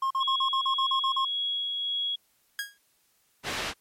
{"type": "tone bursts", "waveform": "triangle", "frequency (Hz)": 1070, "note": "C6", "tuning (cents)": 38, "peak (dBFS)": -22, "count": 10, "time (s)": [0.02, 1.249], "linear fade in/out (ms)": 5, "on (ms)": 86, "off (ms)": 41}
{"type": "tone with tremolo", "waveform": "sine", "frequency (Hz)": 3328, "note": "G#7", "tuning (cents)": 3, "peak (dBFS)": -26, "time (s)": [0.2, 2.16], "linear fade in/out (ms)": 10, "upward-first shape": "sine", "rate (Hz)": 1.8, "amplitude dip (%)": 25}
{"type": "tone with exponential decay", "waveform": "sawtooth", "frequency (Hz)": 1640, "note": "G#6", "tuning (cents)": -22, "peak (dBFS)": -23, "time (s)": [2.59, 2.78], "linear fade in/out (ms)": 1, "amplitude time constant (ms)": 40}
{"type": "low-pass noise", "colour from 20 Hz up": "white", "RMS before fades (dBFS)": -32, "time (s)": [3.43, 3.74], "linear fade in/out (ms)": 50, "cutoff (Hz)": 3200, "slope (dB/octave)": 12}
{"effects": ["white hiss -68 dBFS RMS until 3.8 s", "MP3 64 kbps"]}